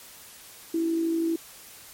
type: tone with amplitude modulation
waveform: sine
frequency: 329.6 Hz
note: E4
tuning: in tune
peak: -21 dBFS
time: 0.74-1.36 s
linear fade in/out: 5 ms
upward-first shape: sine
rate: 52.4 Hz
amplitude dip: 35%
effects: white hiss -47 dBFS RMS until 1.93 s + MP3 64 kbps